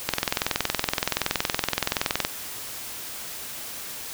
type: click train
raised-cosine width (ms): 0.2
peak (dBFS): -4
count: 47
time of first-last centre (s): 0.09-2.25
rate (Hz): 21.3
effects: white hiss -36 dBFS RMS until 4.13 s